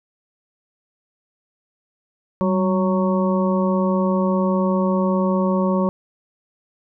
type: harmonic tone with a mistuned harmonic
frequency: 185 Hz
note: F#3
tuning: in tune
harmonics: 1 / 2 / 3 / 5 / 6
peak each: -18 / -25 / -23 / -28 / -28 dBFS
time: 2.41-5.89 s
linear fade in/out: 0 ms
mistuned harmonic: 1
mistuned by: +60 cents
effects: none